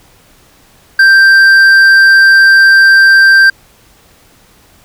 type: tone with hard clipping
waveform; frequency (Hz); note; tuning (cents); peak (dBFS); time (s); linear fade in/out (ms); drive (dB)
sine; 1573; G6; +6; -3; 0.99-3.5; 5; 5
effects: pink hiss -45 dBFS RMS until 4.84 s